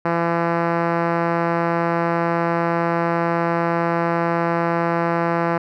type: tone with low-pass filter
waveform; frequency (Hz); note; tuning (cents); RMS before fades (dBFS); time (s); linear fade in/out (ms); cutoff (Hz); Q
5% pulse; 169; E3; +43; -20; 0.05-5.58; 5; 1300; 0.62
effects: none